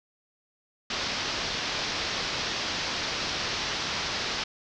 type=low-pass noise; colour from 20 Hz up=white; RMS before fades=-31 dBFS; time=0.9-4.44 s; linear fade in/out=5 ms; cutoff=5600 Hz; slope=48 dB/octave; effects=none